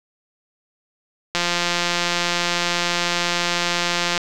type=click train; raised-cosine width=0.2 ms; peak=-3 dBFS; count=493; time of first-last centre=1.35-4.178 s; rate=174 Hz; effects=none